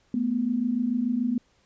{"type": "tone pair together", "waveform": "sine", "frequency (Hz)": [220, 246.9], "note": ["A3", "B3"], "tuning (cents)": [0, 0], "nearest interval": "major second", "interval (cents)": 200, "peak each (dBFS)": [-28, -24], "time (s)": [0.14, 1.38], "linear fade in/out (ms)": 2, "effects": ["pink hiss -65 dBFS RMS until 1.65 s", "resampled to 16000 Hz"]}